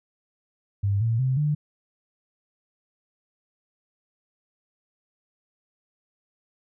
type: tone with pitch steps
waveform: sine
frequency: 100 / 114.21 / 130.44 / 148.97 Hz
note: G2 / A#2 / C3 / D3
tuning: +35 / -35 / -5 / +25 cents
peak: -20 dBFS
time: 0.83-1.55 s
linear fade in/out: 10 ms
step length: 180 ms
effects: none